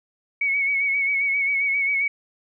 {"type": "tone with vibrato", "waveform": "sine", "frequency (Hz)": 2229, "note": "C#7", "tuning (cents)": 9, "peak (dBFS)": -19, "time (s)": [0.41, 2.08], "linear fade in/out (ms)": 5, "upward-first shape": "sine", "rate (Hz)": 7.5, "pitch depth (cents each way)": 42, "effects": []}